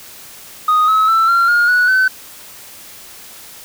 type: tone with pitch steps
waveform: sine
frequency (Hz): 1244.5 / 1286.9 / 1330.7 / 1376.1 / 1423 / 1471.4 / 1521.6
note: D#6 / E6 / E6 / F6 / F6 / F#6 / F#6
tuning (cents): 0 / -42 / +16 / -26 / +32 / -10 / +48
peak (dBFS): -7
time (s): 0.68-2.08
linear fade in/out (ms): 5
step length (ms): 200
effects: tanh soft clip ceiling -8 dBFS + white hiss -37 dBFS RMS until 3.64 s